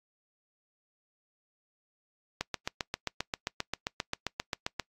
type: click train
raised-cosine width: 0.2 ms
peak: -13 dBFS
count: 19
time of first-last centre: 2.41-4.797 s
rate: 7.54 Hz
effects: noise-tail reverb RT60 0.1 s tail -24 dB re dry + AAC 64 kbps